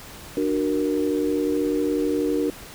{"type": "chord", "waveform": "sine", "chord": "D augmented", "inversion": "none", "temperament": "equal with one note detuned", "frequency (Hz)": [298.1, 370, 466.2], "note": ["D4", "F#4", "A#4"], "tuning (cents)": [26, 0, 0], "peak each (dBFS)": [-23, -26, -25], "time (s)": [0.37, 2.5], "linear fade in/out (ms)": 2, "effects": ["pink hiss -41 dBFS RMS until 2.74 s"]}